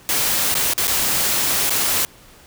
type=noise with dropouts; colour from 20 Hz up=white; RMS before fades=-19 dBFS; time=0.09-2.05 s; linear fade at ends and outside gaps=0 ms; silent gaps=0.542-0.552 / 0.735-0.779 / 0.871-0.879 / 1.696-1.705 s; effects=pink hiss -47 dBFS RMS until 2.46 s